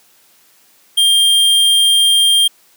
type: tone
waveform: square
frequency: 3197 Hz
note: G7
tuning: 33 cents sharp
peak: -9 dBFS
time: 0.97-2.48 s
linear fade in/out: 10 ms
effects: white hiss -51 dBFS RMS until 2.76 s + high-pass 150 Hz 12 dB/octave